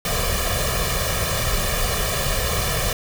pink noise with comb filter, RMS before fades -22 dBFS, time 0.05-2.93 s, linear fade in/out 2 ms, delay 1.7 ms, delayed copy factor +0.85, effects none

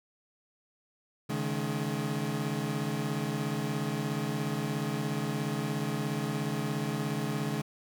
30% pulse chord, C# suspended second, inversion none, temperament equal with one note detuned, 138.59 / 155.56 / 212.5 Hz, C#3 / D#3 / G#3, 0 / 0 / +40 cents, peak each -32 dBFS, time 1.29-7.62 s, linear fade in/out 10 ms, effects none

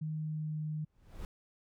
sine tone with pitch glide, 155.56 to 153.77 Hz, D#3 to D#3, 0 to -20 cents, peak -34 dBFS, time 0.01-0.85 s, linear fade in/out 10 ms, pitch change -20 cents, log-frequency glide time 0.11-0.59 s
brown noise with exponential growth, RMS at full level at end -39 dBFS, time 0.85-1.25 s, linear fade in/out 1 ms, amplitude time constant 85 ms
effects none

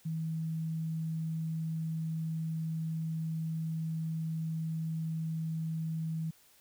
sine tone, 160.9 Hz, E3, 42 cents flat, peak -32 dBFS, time 0.05-6.31 s, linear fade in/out 10 ms, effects white hiss -63 dBFS RMS until 6.6 s

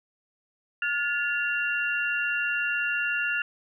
sine tone cluster, 1427 / 1727 / 2757 Hz, F6 / A6 / F7, +37 / -33 / -23 cents, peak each -28 / -30 / -29 dBFS, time 0.82-3.42 s, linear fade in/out 2 ms, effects none

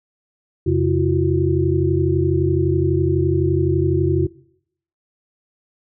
sine tone cluster, 88.5 / 135.6 / 335.5 / 367.4 Hz, F2 / C#3 / E4 / F#4, +23 / -38 / +31 / -12 cents, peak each -20 dBFS, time 0.66-4.27 s, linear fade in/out 10 ms, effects noise-tail reverb RT60 0.7 s tail -21 dB re dry

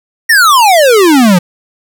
square exponential sweep, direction down, 1902 to 168.8 Hz, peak -4 dBFS, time 0.29-1.39 s, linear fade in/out 10 ms, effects none

